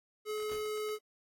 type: tone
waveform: square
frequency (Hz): 426.4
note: G#4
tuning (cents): +46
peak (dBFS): -35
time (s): 0.25-0.99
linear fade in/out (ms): 50
type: noise with exponential decay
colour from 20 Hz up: pink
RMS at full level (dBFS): -46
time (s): 0.51-0.79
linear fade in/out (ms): 2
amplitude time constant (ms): 59
effects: AAC 64 kbps